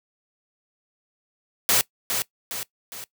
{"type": "noise with echo", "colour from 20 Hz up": "white", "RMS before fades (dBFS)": -19, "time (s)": [1.69, 1.81], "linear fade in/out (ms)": 0, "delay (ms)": 410, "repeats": 3, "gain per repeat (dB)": -6, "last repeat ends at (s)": 3.04, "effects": ["noise-tail reverb RT60 0.1 s tail -20 dB re dry", "high-pass 80 Hz 12 dB/octave"]}